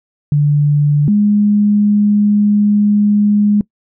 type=tone pair in turn; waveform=sine; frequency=146.4 / 207 Hz; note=D3 / G#3; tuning=-5 / -5 cents; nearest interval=tritone; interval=600 cents; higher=second; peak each=-8 dBFS; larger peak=neither; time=0.32-1.08 / 1.08-3.61 s; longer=second; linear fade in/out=2 ms; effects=noise-tail reverb RT60 0.1 s tail -22 dB re dry